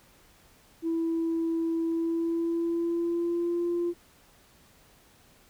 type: tone with pitch glide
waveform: sine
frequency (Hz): 329.6 to 345.8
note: E4 to F4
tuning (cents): 0 to -17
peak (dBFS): -24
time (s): 0.82-3.94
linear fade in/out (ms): 50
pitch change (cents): +83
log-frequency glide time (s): 1.85-3.66
effects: tanh soft clip ceiling -22 dBFS + pink hiss -59 dBFS RMS until 5.49 s